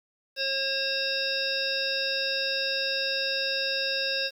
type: harmonic tone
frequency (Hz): 540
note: C#5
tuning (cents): -45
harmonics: 1 / 3 / 5 / 7 / 9 / 10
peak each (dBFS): -33 / -33 / -33 / -33 / -33 / -33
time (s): 0.36-4.31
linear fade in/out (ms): 50
effects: 9-bit